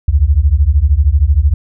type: beating tone pair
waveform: sine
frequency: 65.9 / 78.9 Hz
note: C2 / D#2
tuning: +13 / +25 cents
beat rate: 13 Hz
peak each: -10 dBFS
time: 0.08-1.54 s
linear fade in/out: 5 ms
effects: none